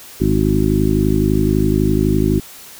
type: harmonic tone with a mistuned harmonic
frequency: 51.9 Hz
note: G#1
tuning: in tune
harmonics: 1 / 2 / 3 / 4 / 5 / 6 / 7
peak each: -20 / -20 / -20 / -20 / -20 / -20 / -20 dBFS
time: 0.2-2.4 s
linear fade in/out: 10 ms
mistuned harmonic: 7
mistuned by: +21 cents
effects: white hiss -38 dBFS RMS until 2.79 s